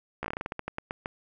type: slowing click train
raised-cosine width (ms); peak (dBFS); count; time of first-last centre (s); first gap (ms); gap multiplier
0.5; -17; 15; 0.23-1.059; 14; 1.2
effects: none

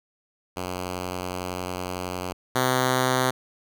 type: tone pair in turn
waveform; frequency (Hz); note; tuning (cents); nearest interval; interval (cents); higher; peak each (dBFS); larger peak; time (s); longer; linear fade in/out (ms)
5% pulse; 90.9 / 128.55; F#2 / C3; -30 / -30; tritone; 600; second; -18 / -9; second; 0.56-2.33 / 2.55-3.31; first; 10
effects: none

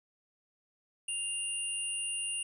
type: tone pair together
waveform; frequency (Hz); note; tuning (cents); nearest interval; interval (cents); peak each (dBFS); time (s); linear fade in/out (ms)
sine; 2794 / 9398; F7 / D9; 0 / 0; octave + major sixth; 2100; -36 / -35; 1.08-2.43; 5
effects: 11-bit

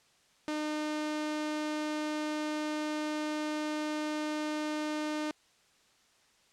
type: tone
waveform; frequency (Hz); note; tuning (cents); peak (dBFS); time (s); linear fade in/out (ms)
sawtooth; 304; D#4; -40; -28; 0.48-5.31; 0
effects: white hiss -66 dBFS RMS until 6.52 s + low-pass 7000 Hz 12 dB/octave

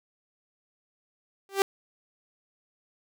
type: tone with exponential growth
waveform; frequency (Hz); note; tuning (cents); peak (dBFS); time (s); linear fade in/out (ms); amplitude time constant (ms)
sawtooth; 392; G4; 0; -12; 1.49-1.62; 1; 28
effects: none

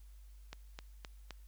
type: click train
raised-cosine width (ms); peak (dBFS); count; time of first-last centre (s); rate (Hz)
0.2; -27; 4; 0.53-1.307; 3.86
effects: added 50 Hz sine -52 dBFS peak until 1.47 s + white hiss -71 dBFS RMS until 1.47 s

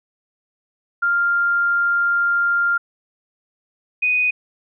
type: tone pair in turn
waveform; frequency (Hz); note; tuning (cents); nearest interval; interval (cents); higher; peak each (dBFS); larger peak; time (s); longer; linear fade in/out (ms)
sine; 1396.9 / 2489; F6 / D#7; 0 / 0; minor seventh; 1000; second; -15; neither; 1.02-2.78 / 4.02-4.31; first; 10
effects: none

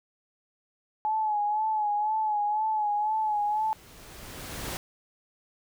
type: tone with vibrato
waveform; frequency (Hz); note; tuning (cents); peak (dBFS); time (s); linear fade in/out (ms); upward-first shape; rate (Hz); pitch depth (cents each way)
sine; 850; G#5; +40; -24; 1.05-3.73; 0; sine; 2; 50
type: noise with exponential growth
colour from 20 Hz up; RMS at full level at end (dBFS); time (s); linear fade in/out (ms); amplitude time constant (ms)
pink; -33; 2.79-4.77; 0; 430
effects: none

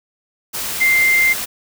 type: tone in noise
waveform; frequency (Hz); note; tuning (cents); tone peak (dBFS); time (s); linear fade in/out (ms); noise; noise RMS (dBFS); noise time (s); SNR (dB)
sine; 2093; C7; 0; -11; 0.8-1.34; 20; white; -24; 0.53-1.46; +10
effects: none

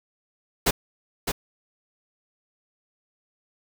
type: noise with echo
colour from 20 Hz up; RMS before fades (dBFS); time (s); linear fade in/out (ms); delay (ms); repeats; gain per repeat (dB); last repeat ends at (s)
pink; -20; 0.66-0.71; 10; 610; 1; -6; 1.32
effects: none

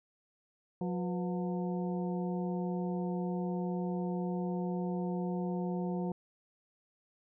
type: harmonic tone with a mistuned harmonic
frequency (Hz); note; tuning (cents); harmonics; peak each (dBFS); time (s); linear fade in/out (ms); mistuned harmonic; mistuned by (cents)
179.8; F#3; -49; 1 / 2 / 3 / 4 / 5; -33 / -39 / -43 / -45 / -47; 0.81-6.12; 2; 3; -130
effects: none

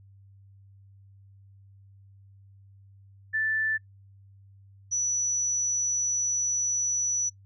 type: tone pair in turn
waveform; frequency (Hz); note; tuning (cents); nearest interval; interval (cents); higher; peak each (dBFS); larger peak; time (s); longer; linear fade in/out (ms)
sine; 1760 / 5920; A6 / F#8; 0 / 0; octave + major sixth; 2100; second; -24; neither; 3.33-3.78 / 4.91-7.3; second; 20
effects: noise-tail reverb RT60 0.1 s tail -23 dB re dry + added 98 Hz sine -51 dBFS peak until 7.45 s

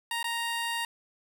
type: tone with dropouts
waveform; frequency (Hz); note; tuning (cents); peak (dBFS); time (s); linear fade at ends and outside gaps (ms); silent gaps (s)
15% pulse; 932.3; A#5; 0; -23; 0.11-0.85; 2; 0.229-0.242
effects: none

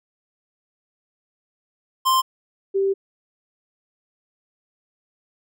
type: tone pair in turn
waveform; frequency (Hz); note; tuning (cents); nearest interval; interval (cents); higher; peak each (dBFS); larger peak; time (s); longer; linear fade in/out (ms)
square / sine; 1046.5 / 390.6; C6 / G4; 0 / -6; octave + perfect fourth; 1706; first; -16 / -17; first; 2.05-2.22 / 2.74-2.94; second; 20
effects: none

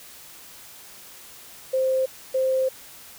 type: tone bursts at uneven times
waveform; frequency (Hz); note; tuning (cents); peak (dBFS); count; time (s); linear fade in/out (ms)
sine; 523.3; C5; 0; -19; 2; 1.73-2.06 / 2.34-2.69; 10
effects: white hiss -45 dBFS RMS until 3.18 s

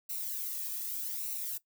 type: noise with flanger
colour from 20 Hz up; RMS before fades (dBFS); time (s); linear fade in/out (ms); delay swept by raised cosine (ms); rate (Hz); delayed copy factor
violet; -37; 0.09-1.58; 10; 0.6 to 1.42; 0.83; -0.6
effects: noise-tail reverb RT60 0.1 s tail -17 dB re dry

